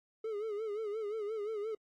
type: tone with vibrato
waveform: triangle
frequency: 426.7 Hz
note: G#4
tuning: 47 cents sharp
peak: -33 dBFS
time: 0.24-1.75 s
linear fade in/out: 5 ms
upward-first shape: sine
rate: 5.7 Hz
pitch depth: 91 cents each way
effects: AAC 48 kbps